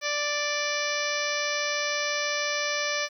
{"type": "harmonic tone", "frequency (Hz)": 587.3, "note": "D5", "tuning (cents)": 0, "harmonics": [1, 2, 3, 4, 5, 6, 7, 8, 9, 10], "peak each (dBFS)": [-32, -35, -32, -32, -39, -39, -39, -39, -36, -36], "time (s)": [0.01, 3.09], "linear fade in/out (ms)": 50, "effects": ["10-bit"]}